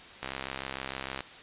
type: click train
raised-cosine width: 0.3 ms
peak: -18 dBFS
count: 66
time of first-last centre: 0.23-1.206 s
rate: 66.6 Hz
effects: white hiss -48 dBFS RMS until 1.42 s + resampled to 8000 Hz